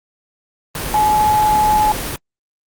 sine tone in noise, 850 Hz, G#5, 40 cents sharp, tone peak -11 dBFS, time 0.94-1.92 s, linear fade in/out 2 ms, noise pink, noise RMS -23 dBFS, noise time 0.75-2.16 s, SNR +9 dB, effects Opus 24 kbps

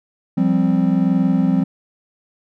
triangle chord, F suspended second, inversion none, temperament equal, 174.61 / 196 / 261.6 Hz, F3 / G3 / C4, 0 / 0 / 0 cents, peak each -16 dBFS, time 0.37-1.64 s, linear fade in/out 10 ms, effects none

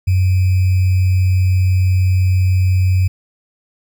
sine tone with sample-and-hold, 92.6 Hz, F#2, 2 cents sharp, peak -10 dBFS, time 0.07-3.08 s, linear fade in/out 10 ms, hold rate 2450 Hz, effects none

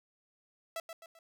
sawtooth tone with echo, 660 Hz, E5, 2 cents sharp, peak -32 dBFS, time 0.76-0.8 s, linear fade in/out 2 ms, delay 130 ms, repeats 3, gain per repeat -7 dB, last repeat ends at 1.19 s, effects none

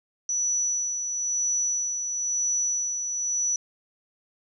sine tone with tremolo, 5920 Hz, F#8, in tune, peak -22 dBFS, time 0.29-3.56 s, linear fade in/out 2 ms, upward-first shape sine, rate 1 Hz, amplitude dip 45%, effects none

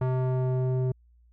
square tone with low-pass filter sweep, 128.5 Hz, C3, 31 cents flat, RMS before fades -26 dBFS, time 0.01-0.92 s, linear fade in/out 5 ms, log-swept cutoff 1000 to 440 Hz, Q 1.1, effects added 59 Hz sine -56 dBFS peak until 1.32 s

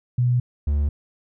sine / triangle tone pair in turn, 123.2 / 72.66 Hz, B2 / D2, -4 / -18 cents, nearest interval major sixth, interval 914 cents, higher first, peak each -16 dBFS, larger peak neither, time 0.18-0.4 / 0.67-0.89 s, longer neither, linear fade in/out 5 ms, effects none

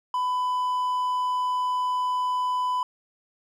triangle tone, 1000 Hz, B5, 21 cents sharp, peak -21 dBFS, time 0.14-2.83 s, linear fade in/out 2 ms, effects none

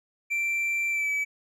triangle tone with pitch glide, 2349 to 2293 Hz, D7 to D7, 0 to -42 cents, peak -23 dBFS, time 0.3-1.25 s, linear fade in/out 20 ms, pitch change -42 cents, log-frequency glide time 0.9-1.11 s, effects none

